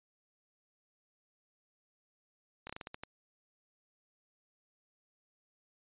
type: slowing click train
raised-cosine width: 0.3 ms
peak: -26 dBFS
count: 8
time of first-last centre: 2.67-3.035 s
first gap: 25 ms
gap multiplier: 1.24
effects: resampled to 8000 Hz